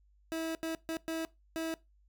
30% pulse tone bursts at uneven times, 324.6 Hz, E4, 27 cents flat, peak -31 dBFS, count 5, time 0.32-0.55 / 0.63-0.75 / 0.89-0.97 / 1.08-1.25 / 1.56-1.74 s, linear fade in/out 0 ms, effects noise-tail reverb RT60 0.2 s tail -20 dB re dry + added 50 Hz sine -63 dBFS peak until 2.08 s

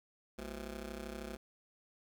15% pulse ring-modulated tone, 144.7 Hz, D3, 25 cents flat, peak -33 dBFS, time 0.38-1.37 s, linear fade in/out 10 ms, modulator 88.7 Hz, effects none

